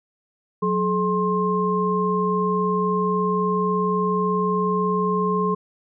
sine tone cluster, 182.8 / 426.4 / 1061 Hz, F#3 / G#4 / C6, -21 / +46 / +24 cents, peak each -23 dBFS, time 0.62-5.55 s, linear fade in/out 10 ms, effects none

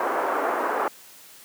white band-pass noise, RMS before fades -25 dBFS, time 0-0.88 s, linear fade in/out 2 ms, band 330 to 1300 Hz, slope 24 dB/octave, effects white hiss -48 dBFS RMS until 1.44 s + high-pass 150 Hz 12 dB/octave

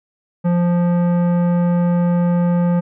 sine tone with tanh clipping, 174.61 Hz, F3, in tune, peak -15 dBFS, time 0.44-2.81 s, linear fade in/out 20 ms, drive 14 dB, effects none

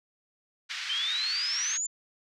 pink band-pass noise, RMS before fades -36 dBFS, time 0.69-1.78 s, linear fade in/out 20 ms, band 1600 to 5200 Hz, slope 24 dB/octave
sine exponential sweep, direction up, 3051 to 7240 Hz, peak -28 dBFS, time 0.89-1.87 s, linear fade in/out 10 ms
effects none

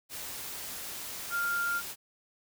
sine tone in noise, 1396.9 Hz, F6, in tune, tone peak -28 dBFS, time 1.3-1.82 s, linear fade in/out 50 ms, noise white, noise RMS -40 dBFS, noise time 0.09-1.96 s, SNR +9 dB, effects none

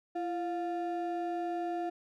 triangle ring-modulated tone, 523.3 Hz, C5, in tune, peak -27 dBFS, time 0.15-1.9 s, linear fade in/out 10 ms, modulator 184 Hz, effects none

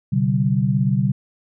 sine tone cluster, 125.9 / 143.1 / 192.3 Hz, B2 / D3 / G3, +34 / -45 / -33 cents, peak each -20 dBFS, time 0.12-1.12 s, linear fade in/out 10 ms, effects none

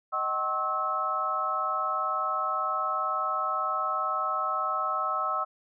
sine tone cluster, 622 / 758 / 1080 / 1299 Hz, D#5 / F#5 / C#6 / E6, -1 / +42 / -45 / -26 cents, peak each -36 / -35 / -32 / -28 dBFS, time 0.12-5.45 s, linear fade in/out 20 ms, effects none

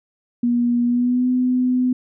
sine tone with pitch glide, 240.2 to 251.9 Hz, B3 to B3, -48 to +34 cents, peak -15 dBFS, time 0.43-1.93 s, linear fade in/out 5 ms, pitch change +82 cents, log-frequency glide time 0.85-1.28 s, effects none

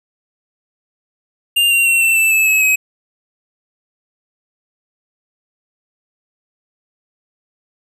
square tone with pitch steps, 2800 / 2761 / 2723 / 2686 / 2649 / 2612 / 2577 / 2541 Hz, F7 / F7 / F7 / E7 / E7 / E7 / E7 / D#7, +4 / -20 / -44 / +32 / +8 / -17 / -40 / +36 cents, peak -11 dBFS, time 1.56-2.76 s, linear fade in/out 10 ms, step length 150 ms, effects none

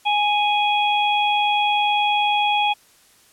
harmonic tone, 830.6 Hz, G#5, in tune, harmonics 1 / 3 / 4, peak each -18 / -23 / -24 dBFS, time 0.05-2.74 s, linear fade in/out 20 ms, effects white hiss -54 dBFS RMS until 3.32 s + low-pass 12000 Hz 12 dB/octave

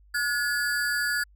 square ring-modulated tone, 1569 Hz, G6, 1 cent sharp, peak -22 dBFS, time 0.14-1.24 s, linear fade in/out 10 ms, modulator 127 Hz, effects added 50 Hz sine -53 dBFS peak until 1.35 s

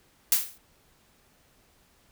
blue noise with exponential decay, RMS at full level -18 dBFS, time 0.32-0.58 s, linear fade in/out 2 ms, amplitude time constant 55 ms, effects pink hiss -63 dBFS RMS until 2.11 s

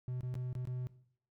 triangle tone with dropouts, 125.8 Hz, B2, 32 cents sharp, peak -34 dBFS, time 0.08-0.87 s, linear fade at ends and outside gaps 0 ms, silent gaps 0.208-0.231 / 0.341-0.353 / 0.529-0.552 / 0.653-0.673 s, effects noise-tail reverb RT60 0.6 s tail -17 dB re dry

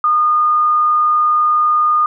sine tone, 1222 Hz, D#6, 32 cents flat, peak -10 dBFS, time 0.04-2.06 s, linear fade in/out 2 ms, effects none

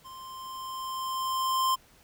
square tone with level ramp, 1046.5 Hz, C6, in tune, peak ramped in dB -44 to -23 dBFS, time 0.04-1.76 s, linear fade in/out 20 ms, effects pink hiss -59 dBFS RMS until 2.03 s

